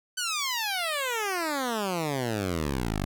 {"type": "exponential sweep", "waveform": "10% pulse", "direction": "down", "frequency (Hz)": [1531, 45.9], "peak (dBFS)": -19, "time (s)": [0.17, 3.05], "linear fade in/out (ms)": 10, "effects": []}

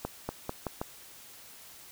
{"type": "accelerating click train", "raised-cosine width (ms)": 1, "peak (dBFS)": -18, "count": 5, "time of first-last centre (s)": [0.05, 0.815], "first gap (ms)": 240, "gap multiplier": 0.85, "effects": ["white hiss -51 dBFS RMS until 1.91 s"]}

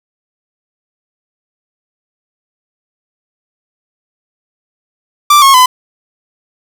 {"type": "tone with pitch steps", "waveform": "45% pulse", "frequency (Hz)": [1174.7, 1089.7, 1010.9], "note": ["D6", "C#6", "B5"], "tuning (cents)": [0, -30, 40], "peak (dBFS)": -3, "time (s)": [5.3, 5.66], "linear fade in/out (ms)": 5, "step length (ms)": 120, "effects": []}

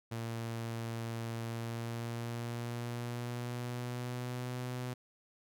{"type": "tone with pitch glide", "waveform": "sawtooth", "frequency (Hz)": [115.2, 124.9], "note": ["A#2", "B2"], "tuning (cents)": [-20, 20], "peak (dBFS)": -33, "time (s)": [0.11, 4.94], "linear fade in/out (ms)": 10, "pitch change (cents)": 140, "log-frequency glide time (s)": [1.42, 4.62], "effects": []}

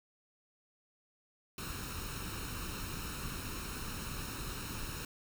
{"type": "noise with comb filter", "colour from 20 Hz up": "pink", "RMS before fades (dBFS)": -41, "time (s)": [1.58, 5.05], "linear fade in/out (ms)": 2, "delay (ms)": 0.74, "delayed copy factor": 0.65, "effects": []}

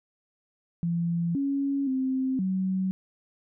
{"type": "tone with pitch steps", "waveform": "sine", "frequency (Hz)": [169.9, 277.7, 261.9, 188.4], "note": ["F3", "C#4", "C4", "F#3"], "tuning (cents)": [-47, 3, 2, 32], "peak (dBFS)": -24, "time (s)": [0.83, 2.91], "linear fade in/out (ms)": 0, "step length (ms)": 520, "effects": []}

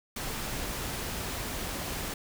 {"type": "noise", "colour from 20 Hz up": "pink", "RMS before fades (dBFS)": -35, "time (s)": [0.16, 2.14], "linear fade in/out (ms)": 5, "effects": []}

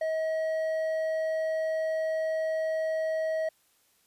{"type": "tone with hard clipping", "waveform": "sine", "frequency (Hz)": 637, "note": "D#5", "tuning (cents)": 41, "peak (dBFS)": -28, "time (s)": [0.01, 3.49], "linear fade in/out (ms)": 5, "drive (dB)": 5, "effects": ["white hiss -67 dBFS RMS until 4.06 s", "resampled to 32000 Hz"]}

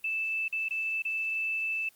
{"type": "tone with dropouts", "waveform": "sine", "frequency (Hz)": 2637, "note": "E7", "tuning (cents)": 0, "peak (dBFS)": -28, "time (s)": [0.04, 1.89], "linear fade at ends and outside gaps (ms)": 5, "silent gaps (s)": [[0.481, 0.525], [0.686, 0.707], [1.021, 1.05]], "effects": ["white hiss -61 dBFS RMS until 1.95 s", "Opus 24 kbps"]}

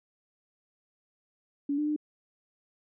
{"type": "tone with pitch steps", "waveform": "sine", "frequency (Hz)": [284.4, 298.7, 301], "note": ["C#4", "D4", "D4"], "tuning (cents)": [45, 29, 43], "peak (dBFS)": -26, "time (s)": [1.69, 1.963], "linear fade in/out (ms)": 5, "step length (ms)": 91, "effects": []}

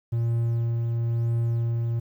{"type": "tone with tremolo", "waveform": "triangle", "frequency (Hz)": 116.54, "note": "A#2", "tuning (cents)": 0, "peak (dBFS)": -19, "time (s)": [0.12, 2], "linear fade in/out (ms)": 10, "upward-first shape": "triangle", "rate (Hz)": 1, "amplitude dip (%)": 25, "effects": ["10-bit"]}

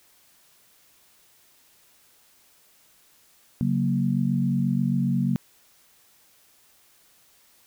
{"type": "chord", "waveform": "sine", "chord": "F# major", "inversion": "second", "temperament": "equal", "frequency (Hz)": [138.59, 185, 233.1], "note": ["C#3", "F#3", "A#3"], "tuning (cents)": [0, 0, 0], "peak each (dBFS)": -25, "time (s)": [3.61, 5.36], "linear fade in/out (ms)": 0, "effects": ["white hiss -59 dBFS RMS until 7.66 s"]}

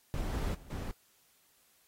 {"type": "noise with level steps", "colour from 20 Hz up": "brown", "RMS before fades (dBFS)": [-35, -33, -53, -38], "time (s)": [0.14, 0.91], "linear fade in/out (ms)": 0, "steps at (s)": [0.33, 0.54, 0.7], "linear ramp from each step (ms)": 10, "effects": ["white hiss -68 dBFS RMS until 1.87 s", "AAC 48 kbps"]}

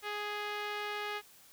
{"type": "tone with low-pass filter", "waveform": "5% pulse", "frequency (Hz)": 415.9, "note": "G#4", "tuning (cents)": 2, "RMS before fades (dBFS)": -38, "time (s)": [0.02, 1.22], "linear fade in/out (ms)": 50, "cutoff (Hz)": 2600, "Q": 0.66, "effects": ["white hiss -59 dBFS RMS until 1.52 s"]}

